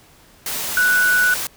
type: tone in noise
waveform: sine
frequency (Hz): 1480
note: F#6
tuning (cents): 0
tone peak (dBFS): -13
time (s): 0.77-1.34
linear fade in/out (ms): 2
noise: white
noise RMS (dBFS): -25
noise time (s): 0.46-1.47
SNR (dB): +9
effects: pink hiss -50 dBFS RMS until 1.56 s